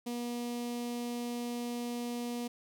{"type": "tone with notch filter", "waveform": "sawtooth", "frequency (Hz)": 240, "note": "B3", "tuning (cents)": -49, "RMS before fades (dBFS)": -37, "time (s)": [0.06, 2.48], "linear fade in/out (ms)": 10, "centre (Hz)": 1500, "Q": 0.89, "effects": []}